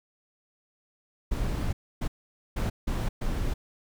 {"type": "noise bursts at uneven times", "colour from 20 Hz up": "brown", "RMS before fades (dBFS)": -28, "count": 5, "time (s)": [[1.31, 1.73], [2.01, 2.08], [2.56, 2.7], [2.87, 3.09], [3.21, 3.54]], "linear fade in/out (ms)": 10, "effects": []}